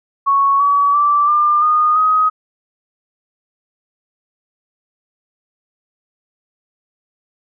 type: tone with pitch steps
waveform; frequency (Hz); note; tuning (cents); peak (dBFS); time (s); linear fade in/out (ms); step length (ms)
sine; 1108.7 / 1137.2 / 1166.5 / 1196.5 / 1227.3 / 1258.9; C#6 / C#6 / D6 / D6 / D#6 / D#6; 0 / +44 / -12 / +32 / -24 / +20; -10; 0.26-2.3; 20; 340
effects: none